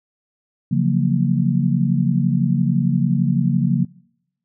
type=chord; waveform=sine; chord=Gb major seventh; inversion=second; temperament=just; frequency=138.75 / 173.43 / 185 / 231.2 Hz; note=Db3 / F3 / Gb3 / Bb3; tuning=+2 / -12 / 0 / -14 cents; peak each=-19 / -20 / -22 / -21 dBFS; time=0.71-3.85 s; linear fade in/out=10 ms; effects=noise-tail reverb RT60 0.8 s tail -25 dB re dry